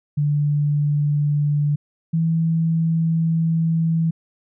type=tone pair in turn; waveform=sine; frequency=146.83 / 163.46 Hz; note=D3 / E3; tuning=0 / -14 cents; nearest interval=major second; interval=186 cents; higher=second; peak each=-16 dBFS; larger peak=neither; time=0.17-1.76 / 2.13-4.11 s; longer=second; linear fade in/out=10 ms; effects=none